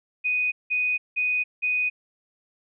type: tone bursts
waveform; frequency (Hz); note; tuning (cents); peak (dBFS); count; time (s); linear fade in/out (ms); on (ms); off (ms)
sine; 2489; D#7; 0; -21; 4; 0.24-1.9; 20; 280; 180
effects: none